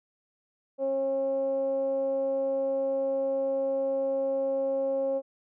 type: tone with low-pass filter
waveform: 15% pulse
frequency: 270.9 Hz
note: C#4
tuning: 40 cents flat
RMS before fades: -28 dBFS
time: 0.78-5.22 s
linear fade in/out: 50 ms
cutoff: 560 Hz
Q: 5.9
effects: none